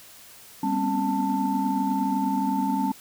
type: tone cluster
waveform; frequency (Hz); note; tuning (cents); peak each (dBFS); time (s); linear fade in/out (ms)
sine; 199.7 / 243.2 / 251.8 / 271.2 / 887; G3 / B3 / B3 / C#4 / A5; +32 / -26 / +34 / -38 / +14; -27 / -32 / -33 / -26 / -26; 0.63-2.92; 5
effects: tanh soft clip ceiling -13 dBFS + white hiss -48 dBFS RMS until 3 s